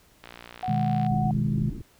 click train, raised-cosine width 0.3 ms, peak -25 dBFS, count 50, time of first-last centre 0.24-1.065 s, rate 59.4 Hz
sine tone, 740 Hz, F#5, in tune, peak -27 dBFS, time 0.63-1.31 s, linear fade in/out 2 ms
sine chord, G# minor, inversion first, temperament equal with one note detuned, 124.62 / 155.56 / 207.7 Hz, B2 / D#3 / G#3, +16 / 0 / 0 cents, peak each -27 dBFS, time 0.68-1.7 s, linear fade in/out 5 ms
pink low-pass noise, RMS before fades -36 dBFS, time 1.1-1.82 s, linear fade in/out 10 ms, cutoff 370 Hz, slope 48 dB/octave
effects pink hiss -59 dBFS RMS until 1.99 s

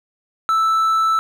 triangle tone, 1318.5 Hz, E6, in tune, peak -12 dBFS, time 0.49-1.19 s, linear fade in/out 0 ms, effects none

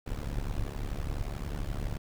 brown noise with amplitude modulation, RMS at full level -30 dBFS, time 0.06-1.98 s, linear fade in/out 10 ms, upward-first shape sine, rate 71.4 Hz, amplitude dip 95%, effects none

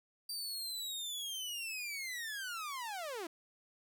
sawtooth linear sweep, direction down, 4699 to 311.1 Hz, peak -36 dBFS, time 0.29-3.27 s, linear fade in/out 5 ms, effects none

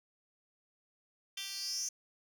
10% pulse tone with high-pass filter sweep, 392 Hz, G4, in tune, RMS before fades -39 dBFS, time 1.37-1.89 s, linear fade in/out 5 ms, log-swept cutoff 3400 to 6300 Hz, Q 8.4, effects none

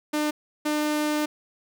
sawtooth tone pair in turn, 300.9 / 300.9 Hz, D4 / D4, +42 / +42 cents, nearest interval unison, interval 0 cents, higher neither, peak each -19 dBFS, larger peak neither, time 0.13-0.31 / 0.65-1.26 s, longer second, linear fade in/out 10 ms, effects none

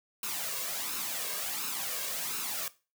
white noise with flanger, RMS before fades -35 dBFS, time 0.23-2.68 s, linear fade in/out 2 ms, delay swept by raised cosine 0.75 to 1.85 ms, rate 1.4 Hz, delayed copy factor +0.6, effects noise-tail reverb RT60 0.3 s tail -18 dB re dry + high-pass 200 Hz 12 dB/octave

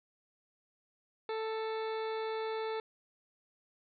harmonic tone, 441.5 Hz, A4, 6 cents sharp, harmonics 1 / 2 / 3 / 4 / 5 / 6 / 8 / 9 / 10, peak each -35 / -41 / -46 / -50 / -50 / -55 / -53 / -54 / -59 dBFS, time 1.29-2.8 s, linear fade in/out 2 ms, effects none

